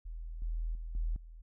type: tone with level steps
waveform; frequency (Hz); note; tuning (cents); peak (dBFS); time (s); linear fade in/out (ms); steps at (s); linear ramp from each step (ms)
sine; 40.73; E1; -20; -39 / -32 / -38 / -30 / -47; 0.05-1.42; 10; 0.42 / 0.75 / 0.95 / 1.16; 2
effects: none